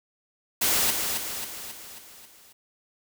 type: noise with echo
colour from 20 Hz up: white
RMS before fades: -23 dBFS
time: 0.61-0.91 s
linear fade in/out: 10 ms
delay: 270 ms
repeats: 6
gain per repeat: -5 dB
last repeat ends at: 2.53 s
effects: none